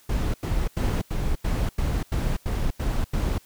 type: noise bursts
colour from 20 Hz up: brown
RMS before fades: -24 dBFS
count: 10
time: 0.09-3.382 s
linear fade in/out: 5 ms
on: 250 ms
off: 88 ms
effects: white hiss -56 dBFS RMS until 3.45 s